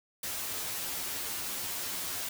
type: noise with comb filter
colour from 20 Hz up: white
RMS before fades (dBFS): -36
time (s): 0.23-2.29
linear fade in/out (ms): 5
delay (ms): 11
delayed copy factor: +0.65
effects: none